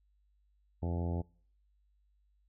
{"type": "harmonic tone", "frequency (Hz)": 85.9, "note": "F2", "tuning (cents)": -28, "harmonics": [1, 2, 3, 4, 5, 6, 7, 8, 9, 10], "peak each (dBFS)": [-33, -39, -43, -45, -47, -49, -50, -51, -52, -53], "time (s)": [0.82, 1.22], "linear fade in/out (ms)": 10, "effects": ["noise-tail reverb RT60 0.5 s tail -24 dB re dry", "added 50 Hz sine -68 dBFS peak until 2.48 s"]}